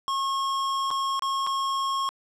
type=tone with dropouts; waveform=square; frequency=1086 Hz; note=C#6; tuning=36 cents flat; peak=-25 dBFS; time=0.08-2.09 s; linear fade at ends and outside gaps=0 ms; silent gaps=0.905-0.912 / 1.194-1.222 / 1.466-1.471 s; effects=low-pass 7000 Hz 12 dB/octave + 10-bit